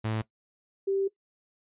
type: tone pair in turn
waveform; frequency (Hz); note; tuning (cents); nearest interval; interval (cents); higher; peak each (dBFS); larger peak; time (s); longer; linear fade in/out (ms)
sawtooth / sine; 110 / 390.8; A2 / G4; 0 / -5; octave + minor seventh; 2195; second; -24; neither; 0.04-0.22 / 0.87-1.08; second; 10
effects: noise-tail reverb RT60 0.1 s tail -18 dB re dry + resampled to 8000 Hz